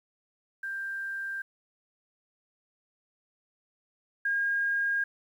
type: tone pair in turn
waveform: sine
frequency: 1585 / 1622 Hz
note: G6 / G#6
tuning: +19 / -41 cents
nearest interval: unison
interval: 40 cents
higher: second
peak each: -32 / -25 dBFS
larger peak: second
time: 0.63-1.42 / 4.25-5.04 s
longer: neither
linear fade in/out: 5 ms
effects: 10-bit